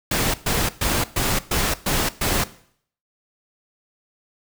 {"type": "noise bursts", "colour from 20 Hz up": "pink", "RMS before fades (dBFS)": -21, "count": 7, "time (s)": [0.11, 2.44], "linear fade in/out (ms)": 5, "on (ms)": 230, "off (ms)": 120, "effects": ["noise-tail reverb RT60 0.6 s tail -17 dB re dry"]}